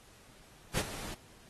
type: noise with ADSR envelope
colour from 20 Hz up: pink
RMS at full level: -30 dBFS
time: 0.73-1.15 s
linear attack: 52 ms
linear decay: 45 ms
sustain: -13 dB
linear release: 15 ms
effects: pink hiss -59 dBFS RMS until 1.49 s + AAC 32 kbps